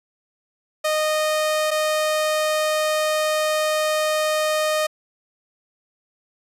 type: tone pair in turn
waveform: sawtooth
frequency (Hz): 617 / 617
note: D#5 / D#5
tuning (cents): -15 / -15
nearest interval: unison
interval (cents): 0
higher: neither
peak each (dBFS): -15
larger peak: neither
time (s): 0.84-1.71 / 1.71-4.87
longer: second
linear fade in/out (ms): 10
effects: resampled to 32000 Hz